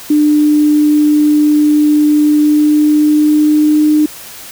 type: tone with pitch glide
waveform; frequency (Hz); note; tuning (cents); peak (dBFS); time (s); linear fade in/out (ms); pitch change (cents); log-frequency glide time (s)
sine; 299 to 303.3; D4 to D#4; +31 to -44; -6; 0.1-4.06; 5; +25; 2.32-3.91
effects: white hiss -31 dBFS RMS until 4.51 s